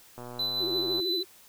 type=click train; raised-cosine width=1 ms; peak=-28 dBFS; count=101; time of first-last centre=0.18-1 s; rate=122 Hz
type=tone with tremolo; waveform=triangle; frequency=4005 Hz; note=B7; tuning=23 cents sharp; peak=-25 dBFS; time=0.39-1.23 s; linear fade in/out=5 ms; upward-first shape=sine; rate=5.8 Hz; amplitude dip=35%
type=tone with vibrato; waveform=sine; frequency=360 Hz; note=F#4; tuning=47 cents flat; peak=-30 dBFS; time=0.59-1.25 s; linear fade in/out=50 ms; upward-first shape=sine; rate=13 Hz; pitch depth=120 cents each way
effects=white hiss -55 dBFS RMS until 1.48 s